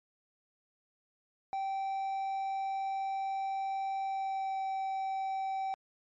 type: tone with pitch glide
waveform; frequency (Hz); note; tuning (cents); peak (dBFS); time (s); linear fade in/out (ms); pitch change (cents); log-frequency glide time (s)
triangle; 777 to 771.2; G5 to G5; -16 to -28; -30; 1.53-5.74; 0; -12; 4.02-4.59
effects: MP3 32 kbps